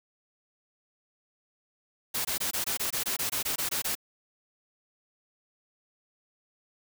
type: noise bursts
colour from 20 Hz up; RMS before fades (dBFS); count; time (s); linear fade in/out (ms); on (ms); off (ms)
white; -30; 14; 2.14-3.953; 10; 110; 21
effects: none